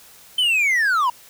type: linear sweep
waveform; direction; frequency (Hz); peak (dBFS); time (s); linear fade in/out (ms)
triangle; down; 3102 to 928; -14; 0.38-1.1; 5
effects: white hiss -47 dBFS RMS until 1.29 s